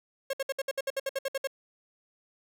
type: tone bursts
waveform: 45% pulse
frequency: 542 Hz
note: C#5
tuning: 39 cents flat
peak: -28 dBFS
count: 13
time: 0.3-1.473 s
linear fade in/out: 5 ms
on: 33 ms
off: 62 ms
effects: none